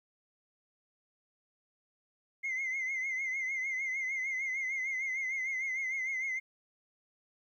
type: tone with vibrato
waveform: sine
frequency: 2093 Hz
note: C7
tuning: in tune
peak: -30 dBFS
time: 2.43-6.4 s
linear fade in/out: 20 ms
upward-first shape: triangle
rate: 6.6 Hz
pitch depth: 77 cents each way
effects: tanh soft clip ceiling -30 dBFS + 12-bit